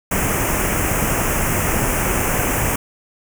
pink band-stop noise, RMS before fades -19 dBFS, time 0.11-2.76 s, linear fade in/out 5 ms, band 2800 to 6000 Hz, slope 48 dB/octave, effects none

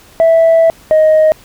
sine tone pair in turn, 657 / 624.6 Hz, E5 / D#5, -6 / +7 cents, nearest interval minor second, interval 87 cents, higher first, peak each -3 dBFS, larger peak neither, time 0.2-0.7 / 0.91-1.32 s, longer first, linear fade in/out 0 ms, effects tanh soft clip ceiling -3 dBFS + pink hiss -42 dBFS RMS until 1.44 s

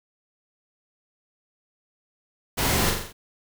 pink noise with echo, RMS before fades -24 dBFS, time 2.57-2.92 s, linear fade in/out 20 ms, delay 42 ms, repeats 5, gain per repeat -4 dB, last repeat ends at 3.13 s, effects none

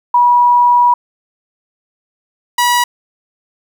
sine / sawtooth tone pair in turn, 970 / 970 Hz, B5 / B5, -31 / -31 cents, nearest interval unison, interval 0 cents, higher neither, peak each -6 dBFS, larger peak neither, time 0.14-0.94 / 2.58-2.84 s, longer first, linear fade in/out 5 ms, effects 8-bit

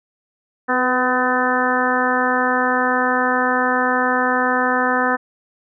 harmonic tone with a mistuned harmonic, 252.9 Hz, B3, 41 cents sharp, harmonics 1 / 2 / 3 / 4 / 5 / 6 / 7, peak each -23 / -23 / -23 / -23 / -23 / -23 / -23 dBFS, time 0.68-5.17 s, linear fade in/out 20 ms, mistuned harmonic 2, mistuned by -18 cents, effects none

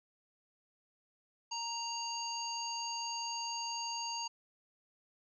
harmonic tone, 932.3 Hz, A#5, in tune, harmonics 1 / 3 / 5 / 7, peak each -40 / -45 / -41 / -44 dBFS, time 1.51-4.28 s, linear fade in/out 10 ms, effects none

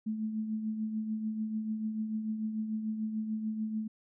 sine tone with tremolo, 217.6 Hz, A3, 19 cents flat, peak -29 dBFS, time 0.06-3.88 s, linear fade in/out 10 ms, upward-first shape triangle, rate 6.8 Hz, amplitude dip 55%, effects none

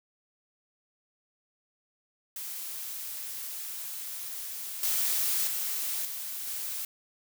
blue noise with level steps, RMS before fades -38 / -28 / -32 / -37 / -35 dBFS, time 2.36-6.85 s, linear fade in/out 2 ms, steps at 4.83 / 5.47 / 6.05 / 6.47 s, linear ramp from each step 2 ms, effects none

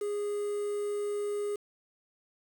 triangle tone with quantisation, 411.9 Hz, G#4, 14 cents flat, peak -28 dBFS, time 0.01-1.56 s, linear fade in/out 5 ms, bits 8, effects none

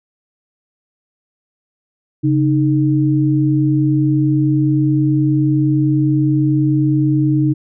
sine tone pair together, 137.1 / 307.8 Hz, C#3 / D#4, -19 / -19 cents, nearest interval octave + major second, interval 1400 cents, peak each -14 dBFS, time 2.23-7.54 s, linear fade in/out 20 ms, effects none

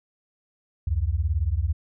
sine beating tone pair, 68.9 / 86.9 Hz, C#2 / F2, -10 / -8 cents, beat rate 18 Hz, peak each -24 dBFS, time 0.87-1.73 s, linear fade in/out 5 ms, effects none

